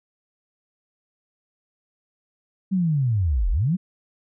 sine linear two-way sweep, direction down then up, 196.7 to 36.36 to 196.7 Hz, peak -18 dBFS, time 2.71-3.77 s, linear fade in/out 20 ms, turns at 3.5 s, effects none

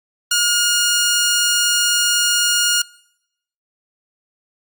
10% pulse tone, 1428 Hz, F6, 38 cents sharp, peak -6 dBFS, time 0.31-2.82 s, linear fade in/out 5 ms, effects noise-tail reverb RT60 0.8 s tail -24 dB re dry + Opus 48 kbps

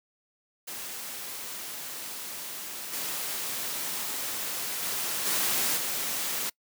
white noise with level steps, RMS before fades -38 / -33 / -31 / -27 / -31 dBFS, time 0.67-6.5 s, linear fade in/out 10 ms, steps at 2.92 / 4.82 / 5.25 / 5.76 s, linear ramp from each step 20 ms, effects noise-tail reverb RT60 0.1 s tail -25 dB re dry + high-pass 150 Hz 12 dB/octave

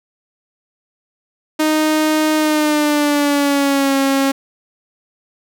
sawtooth tone with pitch glide, 309.7 to 272.7 Hz, D#4 to C#4, -8 to -28 cents, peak -9 dBFS, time 1.59-4.32 s, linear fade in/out 10 ms, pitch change -220 cents, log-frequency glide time 2.36-3.96 s, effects none

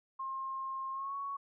sine tone with pitch glide, 1066 to 1113.8 Hz, C6 to C#6, +32 to +8 cents, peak -36 dBFS, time 0.19-1.37 s, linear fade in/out 10 ms, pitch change +76 cents, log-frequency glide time 0.92-1.15 s, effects none

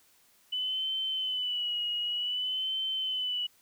sine tone with vibrato, 2986 Hz, F#7, 15 cents sharp, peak -29 dBFS, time 0.52-3.47 s, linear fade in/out 10 ms, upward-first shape sine, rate 0.54 Hz, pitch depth 56 cents each way, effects white hiss -64 dBFS RMS until 3.61 s

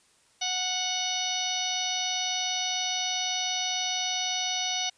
harmonic tone, 737 Hz, F#5, 7 cents flat, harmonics 1 / 2 / 3 / 4 / 5 / 6 / 7 / 8, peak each -35 / -45 / -37 / -33 / -33 / -38 / -40 / -33 dBFS, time 0.41-4.9 s, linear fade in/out 10 ms, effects white hiss -63 dBFS RMS until 4.97 s + resampled to 22050 Hz

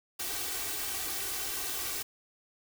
white noise with comb filter, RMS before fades -35 dBFS, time 0.19-2.03 s, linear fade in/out 10 ms, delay 2.6 ms, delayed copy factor +0.9, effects none

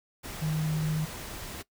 sine tone in noise, 155.56 Hz, D#3, in tune, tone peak -26 dBFS, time 0.41-1.06 s, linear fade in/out 20 ms, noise pink, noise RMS -40 dBFS, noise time 0.23-1.63 s, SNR +11 dB, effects noise-tail reverb RT60 0.1 s tail -19 dB re dry

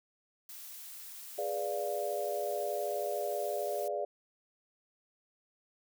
blue noise, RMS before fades -47 dBFS, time 0.49-3.88 s, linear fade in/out 2 ms
sine chord, G# diminished seventh, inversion none, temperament equal, 415.3 / 493.9 / 587.3 / 698.5 Hz, G#4 / B4 / D5 / F5, 0 / 0 / 0 / 0 cents, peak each -38 / -41 / -35 / -38 dBFS, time 1.38-4.05 s, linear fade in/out 5 ms
effects none

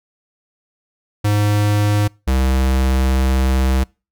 square tone pair in turn, 103.83 / 65.41 Hz, G#2 / C2, 0 / 0 cents, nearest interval minor sixth, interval 800 cents, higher first, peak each -14 dBFS, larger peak neither, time 1.24-2.08 / 2.27-3.84 s, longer second, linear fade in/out 10 ms, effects noise-tail reverb RT60 0.3 s tail -26 dB re dry

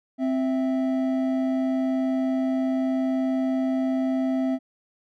triangle tone pair together, 261.6 / 659.2 Hz, C4 / E5, 0 / 0 cents, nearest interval octave + major third, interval 1600 cents, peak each -20 / -28 dBFS, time 0.18-4.59 s, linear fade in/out 50 ms, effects none

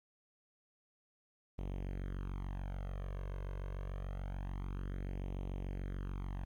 sawtooth tone with flanger, 46.86 Hz, F#1, 23 cents sharp, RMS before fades -41 dBFS, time 1.58-6.45 s, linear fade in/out 10 ms, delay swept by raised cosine 0.32 to 1.92 ms, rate 0.26 Hz, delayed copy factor +0.7, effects low-pass 2000 Hz 12 dB/octave + 12-bit

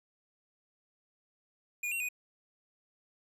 square tone with pitch steps, 2439 / 2740 / 2483 Hz, D#7 / F7 / D#7, -35 / -34 / -4 cents, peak -33 dBFS, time 1.83-2.088 s, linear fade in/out 5 ms, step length 86 ms, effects none

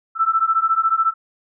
sine beating tone pair, 1318.5 / 1332.5 Hz, E6 / E6, 0 / +18 cents, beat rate 14 Hz, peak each -18 dBFS, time 0.15-1.14 s, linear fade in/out 50 ms, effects none

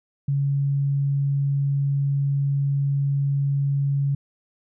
sine tone, 140 Hz, C#3, 18 cents sharp, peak -19 dBFS, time 0.28-4.15 s, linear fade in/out 5 ms, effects none

